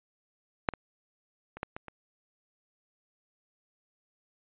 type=clicks; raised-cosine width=0.5 ms; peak=-8 / -24 / -27 / -17 / -23 / -27 dBFS; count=6; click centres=0.688 / 0.737 / 1.57 / 1.631 / 1.765 / 1.883 s; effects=resampled to 8000 Hz